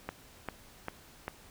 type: click train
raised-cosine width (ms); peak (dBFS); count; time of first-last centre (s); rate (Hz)
0.5; -20; 4; 0.09-1.28; 2.52
effects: pink hiss -56 dBFS RMS until 1.5 s